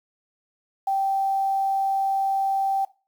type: tone with quantisation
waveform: sine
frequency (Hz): 780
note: G5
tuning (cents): -9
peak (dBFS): -20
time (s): 0.87-2.85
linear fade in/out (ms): 5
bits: 8
effects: noise-tail reverb RT60 0.3 s tail -18 dB re dry